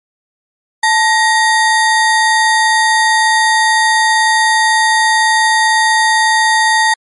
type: ring-modulated tone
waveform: square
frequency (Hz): 1381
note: F6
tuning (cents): -20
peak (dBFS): -6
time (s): 0.83-6.94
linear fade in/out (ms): 5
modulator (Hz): 502
effects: MP3 48 kbps